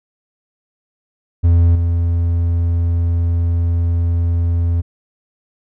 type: tone with level steps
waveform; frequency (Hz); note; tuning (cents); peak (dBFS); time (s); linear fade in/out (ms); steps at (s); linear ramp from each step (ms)
triangle; 85.1; F2; -44; -6 / -11; 1.43-4.82; 20; 1.75; 5
effects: none